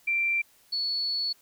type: tone pair in turn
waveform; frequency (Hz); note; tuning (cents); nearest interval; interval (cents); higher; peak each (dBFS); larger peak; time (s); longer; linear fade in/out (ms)
sine; 2356 / 4417; D7 / C#8; +5 / -7; major seventh; 1088; second; -23 / -26; first; 0.07-0.42 / 0.72-1.33; second; 10
effects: white hiss -61 dBFS RMS until 1.41 s